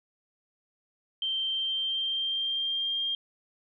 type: tone with pitch glide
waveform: sine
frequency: 3136 to 3206 Hz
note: G7 to G7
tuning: 0 to +38 cents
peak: -27 dBFS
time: 1.22-3.15 s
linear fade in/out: 2 ms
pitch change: +38 cents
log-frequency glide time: 1.49-3.04 s
effects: none